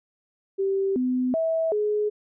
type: tone with pitch steps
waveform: sine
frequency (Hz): 389.4 / 253.1 / 650 / 420.1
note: G4 / B3 / E5 / G#4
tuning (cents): -12 / +43 / -24 / +20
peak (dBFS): -21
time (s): 0.58-2.1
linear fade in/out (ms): 20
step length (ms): 380
effects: none